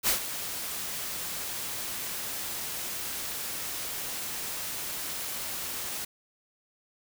white noise with ADSR envelope, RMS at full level -23 dBFS, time 0.03-6.05 s, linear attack 49 ms, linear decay 110 ms, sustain -12 dB, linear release 8 ms, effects none

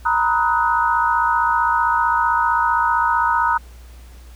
sine chord, B major seventh, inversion third, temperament equal with one note detuned, 932.3 / 987.8 / 1264.1 / 1480 Hz, A#5 / B5 / D#6 / F#6, 0 / 0 / +27 / 0 cents, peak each -18 / -23 / -20 / -22 dBFS, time 0.05-3.58 s, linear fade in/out 10 ms, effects added 60 Hz sine -38 dBFS peak until 4.35 s + pink hiss -50 dBFS RMS until 4.35 s

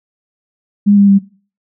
sine tone with pitch steps, 203.8 / 200.6 / 197.54 Hz, G#3 / G3 / G3, -32 / +40 / +14 cents, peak -5 dBFS, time 0.86-1.19 s, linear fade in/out 20 ms, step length 110 ms, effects noise-tail reverb RT60 0.4 s tail -20 dB re dry

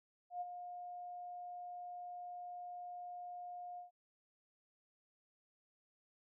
sine tone with ADSR envelope, 712 Hz, F5, 33 cents sharp, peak -37 dBFS, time 0.3-3.91 s, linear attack 110 ms, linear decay 28 ms, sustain -8 dB, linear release 130 ms, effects none

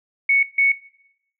sine tone bursts at uneven times, 2217 Hz, C#7, in tune, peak -13 dBFS, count 2, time 0.29-0.43 / 0.58-0.72 s, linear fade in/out 5 ms, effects noise-tail reverb RT60 0.8 s tail -20 dB re dry

